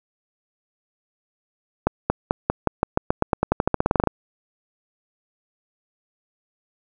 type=accelerating click train; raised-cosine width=1 ms; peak=-3 dBFS; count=22; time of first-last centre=1.87-4.073 s; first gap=230 ms; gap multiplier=0.91; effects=none